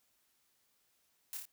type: noise with echo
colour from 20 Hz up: blue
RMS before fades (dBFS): -42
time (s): 1.33-1.37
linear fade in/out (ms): 0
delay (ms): 28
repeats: 3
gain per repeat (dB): -3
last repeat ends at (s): 1.454
effects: white hiss -75 dBFS RMS until 1.52 s